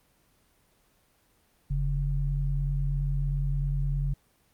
sine tone pair together, 43.63 / 140.6 Hz, F1 / C#3, -1 / +25 cents, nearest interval octave + minor sixth, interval 2026 cents, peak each -27 / -28 dBFS, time 1.7-4.14 s, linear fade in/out 10 ms, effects pink hiss -66 dBFS RMS until 4.53 s + Opus 24 kbps

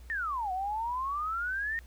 sine exponential two-way sweep, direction down then up, 1864.7 to 727 to 1864.7 Hz, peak -30 dBFS, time 0.1-1.79 s, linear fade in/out 0 ms, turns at 0.52 s, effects added 60 Hz sine -47 dBFS peak until 1.86 s + pink hiss -61 dBFS RMS until 1.86 s

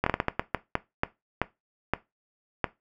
slowing click train, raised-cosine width 0.5 ms, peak -8 dBFS, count 13, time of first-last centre 0.04-2.642 s, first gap 24 ms, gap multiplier 1.36, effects noise-tail reverb RT60 0.2 s tail -17 dB re dry

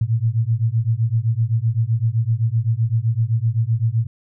sine beating tone pair, 110 / 117.8 Hz, A2 / A#2, 0 / +19 cents, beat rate 7.8 Hz, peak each -19 dBFS, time 0.01-4.07 s, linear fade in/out 5 ms, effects none

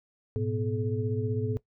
sine tone cluster, 106.6 / 122.3 / 248.8 / 428 Hz, G#2 / B2 / B3 / A4, +46 / -16 / +13 / -48 cents, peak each -30 / -34 / -36 / -32 dBFS, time 0.36-1.57 s, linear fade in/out 0 ms, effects noise-tail reverb RT60 0.1 s tail -18 dB re dry

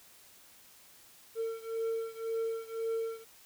triangle beating tone pair, 452.1 / 454 Hz, A4 / A#4, +47 / -46 cents, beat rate 1.9 Hz, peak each -33 / -35 dBFS, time 1.35-3.25 s, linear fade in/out 50 ms, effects white hiss -58 dBFS RMS until 3.45 s

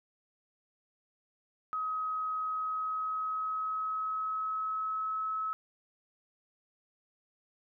sine tone with pitch glide, 1268 to 1291.7 Hz, D#6 to E6, +32 to -36 cents, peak -31 dBFS, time 1.73-5.53 s, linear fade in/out 0 ms, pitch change +32 cents, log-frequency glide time 2.41-5.27 s, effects none

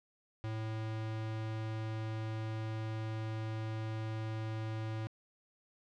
square tone, 110.1 Hz, A2, 2 cents sharp, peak -37 dBFS, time 0.44-5.07 s, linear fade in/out 0 ms, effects low-pass 4000 Hz 12 dB/octave + 13-bit

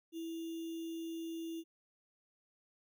sine tone with sample-and-hold, 329.6 Hz, E4, in tune, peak -39 dBFS, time 0.12-1.64 s, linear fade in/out 50 ms, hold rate 3150 Hz, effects none

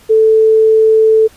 sine tone, 440 Hz, A4, in tune, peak -5 dBFS, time 0.09-1.28 s, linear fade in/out 20 ms, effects pink hiss -44 dBFS RMS until 1.36 s + resampled to 32000 Hz

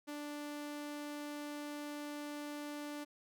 sawtooth tone, 293.7 Hz, D4, in tune, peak -38 dBFS, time 0.07-3.05 s, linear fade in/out 20 ms, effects none

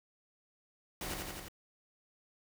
pink noise with echo, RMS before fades -40 dBFS, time 1.01-1.14 s, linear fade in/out 2 ms, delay 86 ms, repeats 4, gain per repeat -2 dB, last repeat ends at 1.484 s, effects none

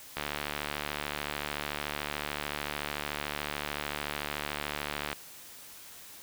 click train, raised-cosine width 0.3 ms, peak -16 dBFS, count 366, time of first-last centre 0.17-5.129 s, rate 73.6 Hz, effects white hiss -49 dBFS RMS until 6.22 s

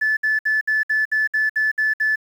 sine tone bursts, 1738 Hz, A6, 22 cents flat, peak -15 dBFS, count 10, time 0.01-2.159 s, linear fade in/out 10 ms, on 160 ms, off 61 ms, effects tanh soft clip ceiling -12 dBFS + 8-bit

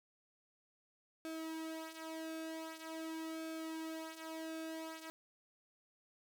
sawtooth tone with flanger, 321.4 Hz, E4, 44 cents flat, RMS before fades -45 dBFS, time 1.25-5.1 s, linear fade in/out 0 ms, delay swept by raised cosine 1 to 4.1 ms, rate 0.45 Hz, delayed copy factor -0.65, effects none

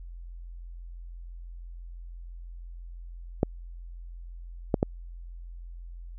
clicks, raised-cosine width 2 ms, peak -8 dBFS, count 3, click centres 3.431 / 4.742 / 4.829 s, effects added 43 Hz sine -39 dBFS peak until 6.18 s

